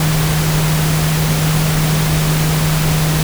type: tone in noise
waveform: sine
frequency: 155.56 Hz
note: D#3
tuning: in tune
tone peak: -13 dBFS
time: 0-3.23 s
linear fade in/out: 2 ms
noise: pink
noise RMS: -19 dBFS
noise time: 0-3.23 s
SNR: +3 dB
effects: none